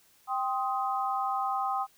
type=chord; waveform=sine; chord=C minor; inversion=second; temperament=just; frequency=784.9 / 1046.5 / 1255.8 Hz; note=G5 / C6 / Eb6; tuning=+2 / 0 / +16 cents; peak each=-30 / -34 / -32 dBFS; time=0.27-1.87 s; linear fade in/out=50 ms; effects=white hiss -63 dBFS RMS until 1.97 s